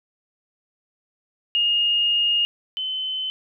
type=tone pair in turn; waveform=sine; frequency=2846 / 3050 Hz; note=F7 / G7; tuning=+32 / -48 cents; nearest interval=minor second; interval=120 cents; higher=second; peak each=-17 / -24 dBFS; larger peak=first; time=1.55-2.45 / 2.77-3.3 s; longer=first; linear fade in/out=0 ms; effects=none